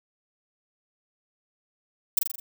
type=noise with echo; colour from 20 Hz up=violet; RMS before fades=-19 dBFS; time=2.17-2.19 s; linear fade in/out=5 ms; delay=42 ms; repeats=5; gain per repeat=-4 dB; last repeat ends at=2.4 s; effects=none